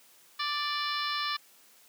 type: harmonic tone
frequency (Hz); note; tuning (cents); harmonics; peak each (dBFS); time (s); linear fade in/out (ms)
587.3; D5; 0; 2 / 3 / 4 / 5 / 6 / 7 / 8 / 9; -33 / -37 / -40 / -40 / -38 / -38 / -44 / -40; 0.39-1.37; 10
effects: white hiss -59 dBFS RMS until 1.88 s + high-pass 200 Hz 12 dB/octave